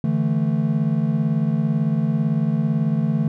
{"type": "chord", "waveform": "triangle", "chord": "D suspended second", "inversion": "none", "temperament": "equal", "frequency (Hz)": [146.83, 164.81, 220], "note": ["D3", "E3", "A3"], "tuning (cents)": [0, 0, 0], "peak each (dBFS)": -20, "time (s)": [0.04, 3.28], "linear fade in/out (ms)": 2, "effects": []}